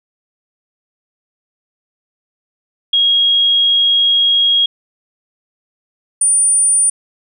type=tone pair in turn; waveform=sine; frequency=3283 / 9329 Hz; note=G#7 / D9; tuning=-21 / -13 cents; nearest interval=octave + tritone; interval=1808 cents; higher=second; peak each=-9 dBFS; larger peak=neither; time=2.93-4.66 / 6.21-6.9 s; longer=first; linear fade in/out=5 ms; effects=none